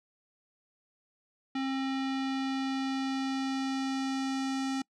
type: tone with low-pass filter sweep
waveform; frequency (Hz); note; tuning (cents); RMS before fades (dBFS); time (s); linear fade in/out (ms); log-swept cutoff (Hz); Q
square; 267.5; C4; +38; -32; 1.55-4.82; 5; 3600 to 6500; 1.4
effects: noise-tail reverb RT60 0.1 s tail -26 dB re dry